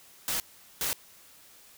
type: noise bursts at uneven times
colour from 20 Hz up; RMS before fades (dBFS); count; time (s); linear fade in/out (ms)
white; -30; 2; 0.28-0.4 / 0.81-0.93; 0
effects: white hiss -55 dBFS RMS until 1.77 s